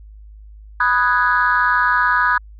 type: chord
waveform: sine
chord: G# minor seventh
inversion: first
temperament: equal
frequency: 987.8 / 1244.5 / 1480 / 1661.2 Hz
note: B5 / D#6 / F#6 / G#6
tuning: 0 / 0 / 0 / 0 cents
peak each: -18 dBFS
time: 0.8-2.38 s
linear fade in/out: 5 ms
effects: tanh soft clip ceiling -5 dBFS + added 52 Hz sine -37 dBFS peak until 2.59 s